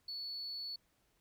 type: tone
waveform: sine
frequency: 4430 Hz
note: C#8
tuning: 2 cents flat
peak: -39 dBFS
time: 0.08-0.76 s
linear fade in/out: 5 ms
effects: tanh soft clip ceiling -36 dBFS + pink hiss -75 dBFS RMS until 1.2 s